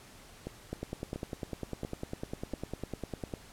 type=two click trains; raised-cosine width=2 ms; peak=-22 / -24 dBFS; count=27 / 4; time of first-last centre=0.73-3.338 / 0.47-2.539 s; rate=9.97 / 1.45 Hz; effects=pink hiss -54 dBFS RMS until 3.52 s + low-pass 12000 Hz 12 dB/octave